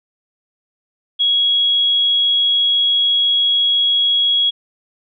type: tone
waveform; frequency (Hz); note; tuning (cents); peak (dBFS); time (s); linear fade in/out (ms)
sine; 3322; G#7; 0; -12; 1.19-4.51; 20
effects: none